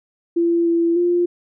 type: tone with pitch steps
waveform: sine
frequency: 339.5 / 336.8 / 349.9 Hz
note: F4 / E4 / F4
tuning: -49 / +37 / +3 cents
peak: -14 dBFS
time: 0.36-1.26 s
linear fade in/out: 10 ms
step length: 300 ms
effects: none